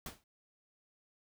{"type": "noise with exponential decay", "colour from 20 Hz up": "pink", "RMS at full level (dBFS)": -40, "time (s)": [0.06, 0.24], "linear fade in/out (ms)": 2, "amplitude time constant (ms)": 37, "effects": []}